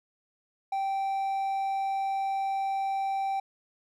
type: tone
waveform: triangle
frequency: 780 Hz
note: G5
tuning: 9 cents flat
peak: -25 dBFS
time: 0.72-3.4 s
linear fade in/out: 5 ms
effects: none